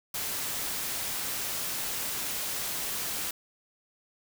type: noise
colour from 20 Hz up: white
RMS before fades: -33 dBFS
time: 0.14-3.31 s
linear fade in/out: 5 ms
effects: none